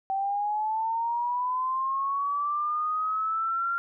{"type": "linear sweep", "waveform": "sine", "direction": "up", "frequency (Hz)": [769, 1388], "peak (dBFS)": -25, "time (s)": [0.1, 3.78], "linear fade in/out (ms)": 0, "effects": []}